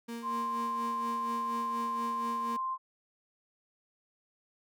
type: tone with tremolo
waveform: 35% pulse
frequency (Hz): 233.1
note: A#3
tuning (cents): 0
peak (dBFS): -35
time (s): 0.08-2.57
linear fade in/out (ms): 10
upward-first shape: sine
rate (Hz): 4.2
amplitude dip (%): 55
type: tone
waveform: sine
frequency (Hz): 1046.5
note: C6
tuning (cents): 0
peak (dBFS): -31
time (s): 0.22-2.78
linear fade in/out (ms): 50
effects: none